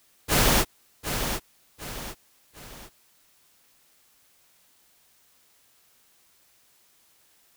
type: noise with echo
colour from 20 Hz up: pink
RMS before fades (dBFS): -20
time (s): 0.28-0.65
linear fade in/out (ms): 50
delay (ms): 750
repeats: 3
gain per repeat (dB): -8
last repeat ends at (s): 2.9
effects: white hiss -62 dBFS RMS until 7.56 s